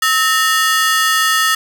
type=ring-modulated tone; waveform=sawtooth; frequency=1561 Hz; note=G6; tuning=8 cents flat; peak=-5 dBFS; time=0.02-1.55 s; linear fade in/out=5 ms; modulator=270 Hz; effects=none